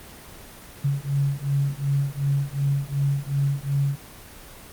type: beating tone pair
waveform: sine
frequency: 138.59 / 141.29 Hz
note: C#3 / C#3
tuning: 0 / +33 cents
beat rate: 2.7 Hz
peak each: -24 / -24 dBFS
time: 0.84-3.96 s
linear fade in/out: 10 ms
effects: pink hiss -43 dBFS RMS until 4.72 s + Opus 24 kbps